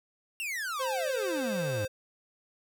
45% pulse exponential sweep, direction down, 2818 to 96.9 Hz, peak -32 dBFS, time 0.4-1.85 s, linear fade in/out 0 ms
square tone, 523.3 Hz, C5, in tune, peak -32 dBFS, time 0.79-1.88 s, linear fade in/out 20 ms
effects none

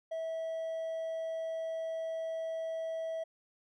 triangle tone with hard clipping, 650 Hz, E5, 24 cents flat, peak -35 dBFS, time 0.11-3.24 s, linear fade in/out 10 ms, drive 5 dB, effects none

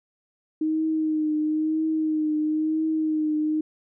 sine tone with vibrato, 311.1 Hz, D#4, in tune, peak -21 dBFS, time 0.61-3.61 s, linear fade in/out 5 ms, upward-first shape triangle, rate 1 Hz, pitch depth 37 cents each way, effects none

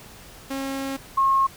sawtooth / sine tone pair in turn, 271.1 / 1080 Hz, C#4 / C#6, -38 / -45 cents, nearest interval 2 octaves, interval 2393 cents, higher second, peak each -23 / -16 dBFS, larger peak second, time 0.5-0.97 / 1.17-1.47 s, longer first, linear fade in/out 10 ms, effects pink hiss -45 dBFS RMS until 1.56 s

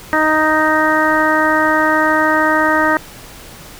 harmonic tone, 311.1 Hz, D#4, in tune, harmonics 1 / 2 / 3 / 4 / 5 / 6, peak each -18 / -18 / -18 / -18 / -18 / -18 dBFS, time 0.13-2.97 s, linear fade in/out 0 ms, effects pink hiss -36 dBFS RMS until 3.79 s

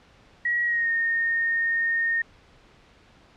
sine tone with pitch glide, 1912 to 1840.5 Hz, A#6 to A#6, +43 to -23 cents, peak -21 dBFS, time 0.45-2.22 s, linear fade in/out 5 ms, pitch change -66 cents, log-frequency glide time 0.64-0.9 s, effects pink hiss -55 dBFS RMS until 3.36 s + low-pass 4000 Hz 12 dB/octave

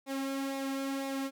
sawtooth tone with flanger, 271.8 Hz, C#4, 34 cents flat, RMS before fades -35 dBFS, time 0.06-1.31 s, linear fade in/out 50 ms, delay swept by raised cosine 0.64 to 2.64 ms, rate 2 Hz, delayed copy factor -0.55, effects none

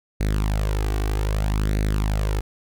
sawtooth tone with flanger, 51.9 Hz, G#1, in tune, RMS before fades -22 dBFS, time 0.2-2.41 s, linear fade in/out 10 ms, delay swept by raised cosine 0.47 to 2.67 ms, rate 0.63 Hz, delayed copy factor +0.65, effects none

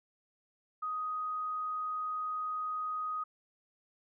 sine tone, 1250 Hz, D#6, 8 cents sharp, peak -33 dBFS, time 0.82-3.24 s, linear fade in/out 10 ms, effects none

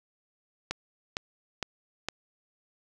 click train, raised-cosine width 0.2 ms, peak -13 dBFS, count 4, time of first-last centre 0.71-2.086 s, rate 2.18 Hz, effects none

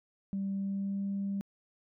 sine tone with pitch glide, 195.8 to 197.96 Hz, G3 to G3, -2 to +17 cents, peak -30 dBFS, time 0.33-1.41 s, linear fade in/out 0 ms, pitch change +19 cents, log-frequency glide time 0.53-1.03 s, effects tanh soft clip ceiling -27 dBFS

